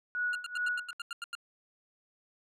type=tone with tremolo; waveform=sine; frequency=1463 Hz; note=F#6; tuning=20 cents flat; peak=-28 dBFS; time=0.15-0.93 s; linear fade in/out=0 ms; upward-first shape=sine; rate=2.4 Hz; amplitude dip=90%
type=tone bursts; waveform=25% pulse; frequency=1400 Hz; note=F6; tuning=4 cents sharp; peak=-32 dBFS; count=10; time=0.33-1.352 s; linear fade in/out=2 ms; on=23 ms; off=88 ms
effects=low-pass 9000 Hz 12 dB/octave